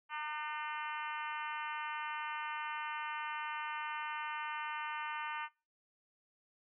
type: harmonic tone with a mistuned harmonic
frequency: 301.6 Hz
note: D4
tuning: 46 cents sharp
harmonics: 3 / 4 / 5 / 6 / 7 / 8 / 9 / 10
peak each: -42 / -44 / -46 / -48 / -49 / -50 / -51 / -52 dBFS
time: 0.09-5.49 s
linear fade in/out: 50 ms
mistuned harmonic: 3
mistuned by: +26 cents
effects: noise-tail reverb RT60 0.3 s tail -22 dB re dry